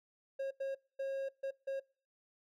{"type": "tone bursts at uneven times", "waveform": "triangle", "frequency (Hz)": 542, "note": "C#5", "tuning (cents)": -39, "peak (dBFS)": -33, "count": 5, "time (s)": [[0.39, 0.51], [0.6, 0.75], [0.99, 1.29], [1.43, 1.51], [1.67, 1.8]], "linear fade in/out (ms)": 10, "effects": ["noise-tail reverb RT60 0.4 s tail -25 dB re dry"]}